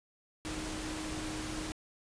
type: tone in noise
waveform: sine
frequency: 311.1 Hz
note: D#4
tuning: in tune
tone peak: -40 dBFS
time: 0.45-1.72 s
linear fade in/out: 0 ms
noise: pink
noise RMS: -40 dBFS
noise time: 0.45-1.72 s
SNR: -3 dB
effects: resampled to 22050 Hz